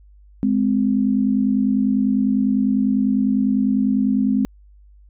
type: tone pair together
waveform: sine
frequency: 209 / 259 Hz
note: G#3 / C4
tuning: +11 / -17 cents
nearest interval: major third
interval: 372 cents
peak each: -18 dBFS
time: 0.43-4.45 s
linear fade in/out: 0 ms
effects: added 50 Hz sine -45 dBFS peak until 5.09 s